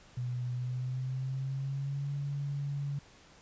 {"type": "tone with pitch glide", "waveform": "sine", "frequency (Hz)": [123.47, 141.83], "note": ["B2", "C#3"], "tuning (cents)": [0, 40], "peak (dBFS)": -32, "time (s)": [0.17, 2.99], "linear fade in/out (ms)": 5, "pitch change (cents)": 240, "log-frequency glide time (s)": [0.52, 2.11], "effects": ["pink hiss -58 dBFS RMS until 3.41 s", "resampled to 16000 Hz"]}